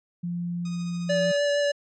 sine tone, 173.8 Hz, F3, 8 cents flat, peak -27 dBFS, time 0.23-1.32 s, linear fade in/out 10 ms
5% pulse tone with tremolo, 1244.5 Hz, D#6, in tune, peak -28 dBFS, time 0.65-1.37 s, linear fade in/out 5 ms, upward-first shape sine, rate 14 Hz, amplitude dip 40%
square tone with vibrato, 577 Hz, D5, 31 cents flat, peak -22 dBFS, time 1.09-1.72 s, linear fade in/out 10 ms, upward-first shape triangle, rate 6.5 Hz, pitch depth 13 cents each way
effects resampled to 16000 Hz

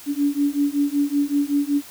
sine beating tone pair, 283.9 / 289.2 Hz, C#4 / D4, +41 / -27 cents, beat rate 5.3 Hz, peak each -21 dBFS, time 0.06-1.82 s, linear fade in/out 50 ms, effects white hiss -42 dBFS RMS until 1.9 s

